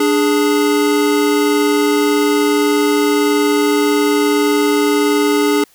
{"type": "tone pair together", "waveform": "square", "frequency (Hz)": [293.7, 415.4], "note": ["D4", "G#4"], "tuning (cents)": [0, 0], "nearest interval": "tritone", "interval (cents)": 600, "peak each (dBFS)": -15, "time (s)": [0, 5.64], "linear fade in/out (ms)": 5, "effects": ["white hiss -51 dBFS RMS until 5.74 s"]}